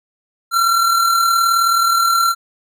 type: tone with amplitude modulation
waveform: square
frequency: 1363 Hz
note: F6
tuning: 43 cents flat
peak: -11 dBFS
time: 0.51-2.35 s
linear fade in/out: 50 ms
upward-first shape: sine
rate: 39 Hz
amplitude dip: 40%
effects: none